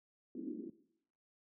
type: band-pass noise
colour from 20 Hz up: white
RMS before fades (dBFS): -44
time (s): 0.35-0.7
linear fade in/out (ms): 2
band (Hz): 230 to 330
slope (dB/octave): 48
effects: noise-tail reverb RT60 0.7 s tail -17 dB re dry